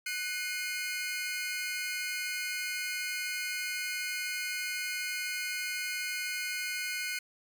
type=tone cluster; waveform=sawtooth; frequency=1491 / 2136 / 2456 Hz; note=F#6 / C7 / D#7; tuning=+13 / +35 / -23 cents; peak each=-35 / -32 / -37 dBFS; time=0.06-7.19 s; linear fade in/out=5 ms; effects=none